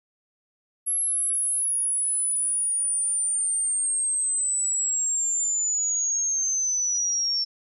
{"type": "linear sweep", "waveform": "sine", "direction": "down", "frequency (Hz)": [11200, 5420], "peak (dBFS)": -22, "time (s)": [0.86, 7.45], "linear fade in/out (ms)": 20, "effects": []}